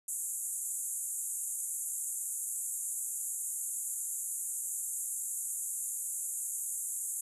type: band-pass noise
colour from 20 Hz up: pink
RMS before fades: -37 dBFS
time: 0.08-7.21 s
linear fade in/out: 5 ms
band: 6900 to 12000 Hz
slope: 96 dB/octave
effects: none